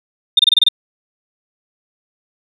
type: tone bursts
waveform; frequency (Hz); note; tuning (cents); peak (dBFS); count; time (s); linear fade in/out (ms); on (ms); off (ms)
sine; 3635; A#7; -44; -5; 7; 0.37-0.687; 5; 23; 26
effects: tanh soft clip ceiling -2 dBFS